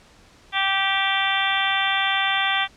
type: harmonic tone with a mistuned harmonic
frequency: 390 Hz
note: G4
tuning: 9 cents flat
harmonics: 2 / 3 / 4 / 5 / 6 / 7 / 8 / 9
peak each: -26 / -28 / -27 / -26 / -28 / -30 / -28 / -27 dBFS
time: 0.52-2.68 s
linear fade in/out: 50 ms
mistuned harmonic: 8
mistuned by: +16 cents
effects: pink hiss -52 dBFS RMS until 2.76 s + low-pass 7000 Hz 12 dB/octave